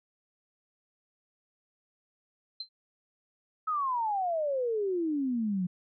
sine tone with exponential decay, 4111 Hz, C8, 31 cents flat, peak -31 dBFS, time 2.6-2.69 s, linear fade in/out 5 ms, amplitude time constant 19 ms
sine exponential sweep, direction down, 1300 to 174.61 Hz, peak -27 dBFS, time 3.67-5.67 s, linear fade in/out 10 ms
effects none

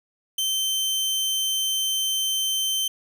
sawtooth tone, 3100 Hz, G7, 20 cents flat, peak -19 dBFS, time 0.38-2.88 s, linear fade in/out 5 ms, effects none

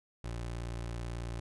25% pulse tone, 58.27 Hz, A#1, in tune, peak -33 dBFS, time 0.24-1.4 s, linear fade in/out 5 ms, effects resampled to 24000 Hz

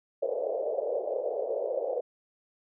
pink band-pass noise, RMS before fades -31 dBFS, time 0.22-2.01 s, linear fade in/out 10 ms, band 470 to 610 Hz, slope 48 dB/octave, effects none

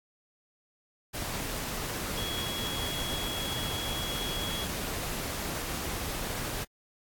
sine tone in noise, 3334 Hz, G#7, 6 cents sharp, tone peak -35 dBFS, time 2.16-4.66 s, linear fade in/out 20 ms, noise pink, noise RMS -35 dBFS, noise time 1.13-6.65 s, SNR -3 dB, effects AAC 64 kbps

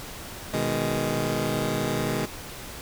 15% pulse chord, G# minor, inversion first, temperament just, 124.59 / 155.74 / 207.7 Hz, B2 / D#3 / G#3, +16 / +2 / 0 cents, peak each -23 dBFS, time 0.53-2.26 s, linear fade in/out 10 ms, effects pink hiss -39 dBFS RMS until 2.81 s

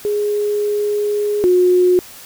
sine tone pair in turn, 415.3 / 361.7 Hz, G#4 / F#4, 0 / -39 cents, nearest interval major second, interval 239 cents, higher first, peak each -15 / -9 dBFS, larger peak second, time 0.05-1.44 / 1.44-1.99 s, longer first, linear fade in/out 0 ms, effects white hiss -38 dBFS RMS until 2.25 s

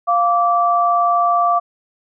sine tone pair together, 698.5 / 1163.4 Hz, F5 / D6, 0 / -17 cents, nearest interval major sixth, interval 883 cents, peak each -15 dBFS, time 0.07-1.6 s, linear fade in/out 20 ms, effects none

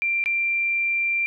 sine tone with dropouts, 2366 Hz, D7, 12 cents sharp, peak -20 dBFS, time 0.02-1.26 s, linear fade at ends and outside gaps 0 ms, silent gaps 0.24-0.259 s, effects none

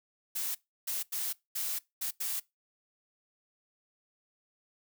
blue noise bursts at uneven times, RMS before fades -34 dBFS, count 6, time 0.35-0.55 / 0.87-1.03 / 1.12-1.33 / 1.55-1.79 / 2.01-2.11 / 2.2-2.4 s, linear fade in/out 10 ms, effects noise-tail reverb RT60 0.2 s tail -22 dB re dry

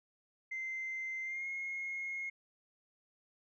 sine tone with pitch glide, 2078 to 2155 Hz, C7 to C#7, -12 to -49 cents, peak -36 dBFS, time 0.51-2.3 s, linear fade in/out 10 ms, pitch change +63 cents, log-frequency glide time 1.23-1.47 s, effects tanh soft clip ceiling -33 dBFS

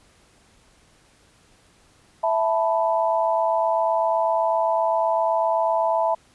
sine chord, E suspended fourth, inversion none, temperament equal, 659.3 / 880 / 987.8 Hz, E5 / A5 / B5, 0 / 0 / 0 cents, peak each -21 / -23 / -25 dBFS, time 2.23-6.15 s, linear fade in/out 10 ms, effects pink hiss -57 dBFS RMS until 6.34 s + resampled to 24000 Hz

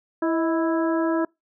harmonic tone with a mistuned harmonic, 329.6 Hz, E4, in tune, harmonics 1 / 2 / 3 / 4 / 5, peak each -21 / -27 / -31 / -33 / -35 dBFS, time 0.22-1.25 s, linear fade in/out 5 ms, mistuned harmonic 2, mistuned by -55 cents, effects noise-tail reverb RT60 0.2 s tail -26 dB re dry

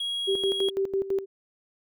triangle tone, 3300 Hz, G#7, 12 cents flat, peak -26 dBFS, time 0-0.7 s, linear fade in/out 5 ms
sine tone with tremolo, 389.3 Hz, G4, 12 cents flat, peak -22 dBFS, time 0.27-1.26 s, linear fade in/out 20 ms, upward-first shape square, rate 6 Hz, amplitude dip 75%
effects none

